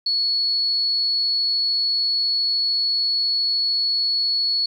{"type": "tone", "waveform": "sine", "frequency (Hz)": 4387, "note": "C#8", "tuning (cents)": -19, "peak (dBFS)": -18, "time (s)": [0.06, 4.66], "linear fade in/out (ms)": 5, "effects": ["9-bit"]}